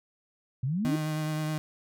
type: exponential sweep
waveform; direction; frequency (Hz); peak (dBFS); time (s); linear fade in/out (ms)
sine; up; 120 to 327.3; -26; 0.63-0.96; 5
type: tone with vibrato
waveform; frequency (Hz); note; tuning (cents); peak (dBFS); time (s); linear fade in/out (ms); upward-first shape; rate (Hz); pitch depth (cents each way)
35% pulse; 154.6; D#3; -11; -27; 0.85-1.58; 0; triangle; 9.5; 21
effects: none